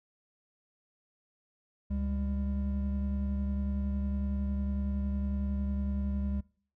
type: tone pair together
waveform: triangle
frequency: 70.4 / 200.3 Hz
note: C#2 / G3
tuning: +27 / +38 cents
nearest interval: octave + tritone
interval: 1811 cents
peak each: -29 / -32 dBFS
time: 1.9-6.41 s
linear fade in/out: 10 ms
effects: noise-tail reverb RT60 0.5 s tail -23 dB re dry